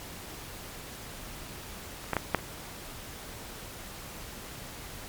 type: clicks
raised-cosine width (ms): 0.5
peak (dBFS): -28 / -12 / -10 / -7 / -27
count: 5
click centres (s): 2.042 / 2.133 / 2.167 / 2.347 / 2.388
effects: pink hiss -43 dBFS RMS until 5.08 s + MP3 96 kbps